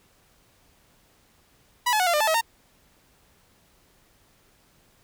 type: tone with pitch steps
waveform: sawtooth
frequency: 979 / 856 / 735 / 688 / 600 / 877 / 639 / 918 Hz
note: B5 / A5 / F#5 / F5 / D5 / A5 / D#5 / A#5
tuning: -15 / -48 / -12 / -26 / +37 / -6 / +46 / -27 cents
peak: -16 dBFS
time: 1.86-2.412 s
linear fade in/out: 10 ms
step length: 69 ms
effects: pink hiss -61 dBFS RMS until 5.03 s